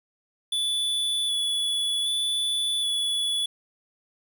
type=tone with vibrato; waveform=square; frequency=3441 Hz; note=A7; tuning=39 cents flat; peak=-24 dBFS; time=0.52-3.46 s; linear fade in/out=5 ms; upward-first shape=square; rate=0.65 Hz; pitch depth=13 cents each way; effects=9-bit